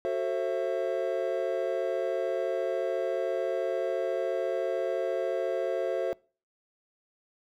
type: chord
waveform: triangle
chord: F# half-diminished seventh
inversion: none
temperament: just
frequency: 370 / 444 / 532.8 / 666 Hz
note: F#4 / A4 / C5 / E5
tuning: 0 / +16 / +31 / +18 cents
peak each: -31 / -32 / -29 / -31 dBFS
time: 0.05-6.13 s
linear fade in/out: 0 ms
effects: noise-tail reverb RT60 0.4 s tail -25 dB re dry